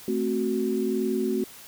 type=chord; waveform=sine; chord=F# diminished; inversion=first; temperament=equal; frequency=220 / 261.6 / 370 Hz; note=A3 / C4 / F#4; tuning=0 / 0 / 0 cents; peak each=-28 / -29 / -26 dBFS; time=0.08-1.44 s; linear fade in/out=2 ms; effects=white hiss -46 dBFS RMS until 1.67 s